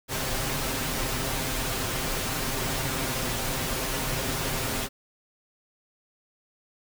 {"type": "noise with comb filter", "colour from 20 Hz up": "pink", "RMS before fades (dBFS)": -29, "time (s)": [0.08, 4.89], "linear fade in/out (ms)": 50, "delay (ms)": 7.6, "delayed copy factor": 0.55, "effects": []}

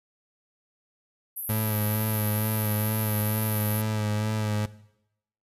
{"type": "band-pass noise", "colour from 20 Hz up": "white", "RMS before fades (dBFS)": -34, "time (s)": [1.36, 3.82], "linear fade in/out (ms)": 10, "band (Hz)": [11000, 13000], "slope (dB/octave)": 96}
{"type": "tone with vibrato", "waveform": "30% pulse", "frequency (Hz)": 107, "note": "A2", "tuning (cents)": -48, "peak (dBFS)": -22, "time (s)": [1.49, 4.66], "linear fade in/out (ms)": 5, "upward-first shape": "sine", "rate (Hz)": 2.2, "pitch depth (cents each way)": 28}
{"effects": ["noise-tail reverb RT60 0.8 s tail -18 dB re dry", "resampled to 32000 Hz"]}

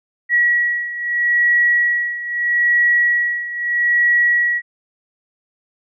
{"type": "beating tone pair", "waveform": "sine", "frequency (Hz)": [1921, 1921.78], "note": ["B6", "B6"], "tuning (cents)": [-48, -48], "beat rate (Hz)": 0.78, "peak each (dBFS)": [-15, -19], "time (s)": [0.29, 4.62], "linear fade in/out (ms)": 50, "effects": []}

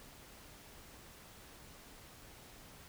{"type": "silence", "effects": ["pink hiss -56 dBFS RMS until 2.88 s"]}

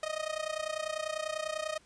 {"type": "tone with amplitude modulation", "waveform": "sawtooth", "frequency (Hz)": 622.3, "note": "D#5", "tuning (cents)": 0, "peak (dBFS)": -26, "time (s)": [0.03, 1.78], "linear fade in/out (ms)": 2, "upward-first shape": "sine", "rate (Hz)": 30.1, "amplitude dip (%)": 85, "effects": ["pink hiss -63 dBFS RMS until 1.85 s", "resampled to 22050 Hz"]}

